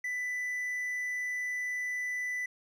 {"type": "tone", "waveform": "triangle", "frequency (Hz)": 1989, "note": "B6", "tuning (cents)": 12, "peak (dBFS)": -30, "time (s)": [0.04, 2.46], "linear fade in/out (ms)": 5, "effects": []}